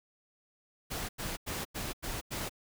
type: noise bursts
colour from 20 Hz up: pink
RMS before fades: -37 dBFS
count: 6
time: 0.9-2.495 s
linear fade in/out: 20 ms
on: 190 ms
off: 91 ms
effects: none